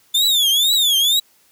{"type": "tone with vibrato", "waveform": "40% pulse", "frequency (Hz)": 3520, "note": "A7", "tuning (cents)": 0, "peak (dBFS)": -12, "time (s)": [0.14, 1.2], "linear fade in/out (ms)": 10, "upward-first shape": "triangle", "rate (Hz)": 2.1, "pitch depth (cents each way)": 210, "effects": ["white hiss -56 dBFS RMS until 1.51 s", "high-pass 60 Hz 12 dB/octave"]}